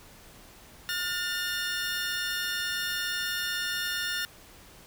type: tone pair together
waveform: 20% pulse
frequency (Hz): 1427 / 1797.9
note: F6 / A6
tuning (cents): +37 / +37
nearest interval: major third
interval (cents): 400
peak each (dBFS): -27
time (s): 0.89-4.25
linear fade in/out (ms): 0
effects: pink hiss -52 dBFS RMS until 4.86 s